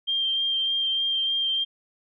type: tone with vibrato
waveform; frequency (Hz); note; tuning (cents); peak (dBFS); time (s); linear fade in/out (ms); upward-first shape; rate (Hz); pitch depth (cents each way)
sine; 3177; G7; +23; -22; 0.07-1.65; 20; sine; 3.3; 13
effects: none